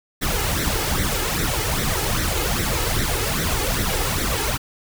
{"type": "noise with flanger", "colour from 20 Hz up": "pink", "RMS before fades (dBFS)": -22, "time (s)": [0.21, 4.58], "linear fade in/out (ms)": 20, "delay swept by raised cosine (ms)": [0.51, 2.41], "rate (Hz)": 2.5, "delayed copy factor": 0.7, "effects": []}